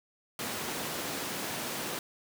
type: high-pass noise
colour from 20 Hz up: pink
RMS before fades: -36 dBFS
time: 0.39-1.99 s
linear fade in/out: 2 ms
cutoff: 200 Hz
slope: 12 dB/octave
effects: none